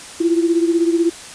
sine beating tone pair, 334.1 / 350.1 Hz, E4 / F4, +23 / +4 cents, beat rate 16 Hz, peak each -14 / -19 dBFS, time 0.2-1.1 s, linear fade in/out 10 ms, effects white hiss -35 dBFS RMS until 1.34 s + resampled to 22050 Hz

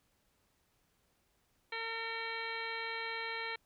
harmonic tone with a mistuned harmonic, 454.4 Hz, A#4, 44 cents flat, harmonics 1 / 2 / 3 / 4 / 5 / 6 / 7 / 8 / 9, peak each -46 / -45 / -47 / -43 / -42 / -52 / -49 / -55 / -48 dBFS, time 1.72-3.56 s, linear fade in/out 5 ms, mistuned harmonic 8, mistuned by +55 cents, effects pink hiss -75 dBFS RMS until 3.65 s

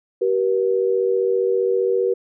sine tone pair together, 384 / 479.1 Hz, G4 / A#4, -36 / +47 cents, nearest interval major third, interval 383 cents, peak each -19 dBFS, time 0.21-2.14 s, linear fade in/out 10 ms, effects none

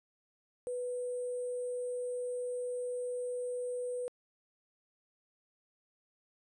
sine tone with sample-and-hold, 493.9 Hz, B4, in tune, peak -34 dBFS, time 0.67-4.08 s, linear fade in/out 0 ms, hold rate 8820 Hz, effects resampled to 24000 Hz

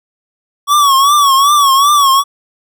square tone with vibrato, 1126 Hz, C#6, 27 cents sharp, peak -7 dBFS, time 0.67-2.24 s, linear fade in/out 50 ms, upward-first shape triangle, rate 2.6 Hz, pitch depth 110 cents each way, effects none

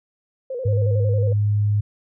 sine tone with vibrato, 503 Hz, B4, 32 cents sharp, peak -25 dBFS, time 0.5-1.33 s, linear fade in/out 5 ms, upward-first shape square, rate 11 Hz, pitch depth 80 cents each way
sine tone, 103.83 Hz, G#2, in tune, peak -16 dBFS, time 0.65-1.81 s, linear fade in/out 10 ms
effects none

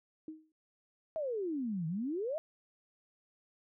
sine tone with exponential decay, 314 Hz, D#4, 16 cents sharp, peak -38 dBFS, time 0.28-0.52 s, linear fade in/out 2 ms, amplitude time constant 52 ms
sine exponential two-way sweep, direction down then up, 659.3 to 154.3 to 659.3 Hz, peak -33 dBFS, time 1.16-2.38 s, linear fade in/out 0 ms, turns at 1.87 s
effects none

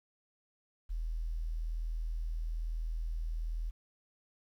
sine tone, 40.56 Hz, E1, 27 cents flat, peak -33 dBFS, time 0.89-3.71 s, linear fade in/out 20 ms, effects 11-bit

